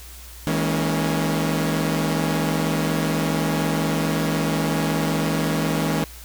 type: chord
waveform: sawtooth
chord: A# half-diminished seventh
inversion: second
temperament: equal with one note detuned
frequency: 160.77 / 207.7 / 233.1 / 277.2 Hz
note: E3 / G#3 / A#3 / C#4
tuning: -43 / 0 / 0 / 0 cents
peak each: -19 / -24 / -25 / -22 dBFS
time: 0.47-6.04 s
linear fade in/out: 0 ms
effects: added 60 Hz sine -40 dBFS peak until 6.24 s + white hiss -43 dBFS RMS until 6.24 s